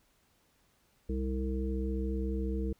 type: harmonic tone with a mistuned harmonic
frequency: 64.8 Hz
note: C2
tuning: 16 cents flat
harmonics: 1 / 3 / 5 / 7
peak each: -32 / -37 / -39 / -40 dBFS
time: 1.09-2.73 s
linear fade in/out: 5 ms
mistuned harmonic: 3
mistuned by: +39 cents
effects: pink hiss -70 dBFS RMS until 2.79 s